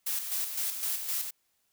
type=noise with tremolo; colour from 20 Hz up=blue; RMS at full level=-31 dBFS; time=0.06-1.31 s; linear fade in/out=10 ms; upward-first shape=square; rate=3.9 Hz; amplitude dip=50%; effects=white hiss -74 dBFS RMS until 1.72 s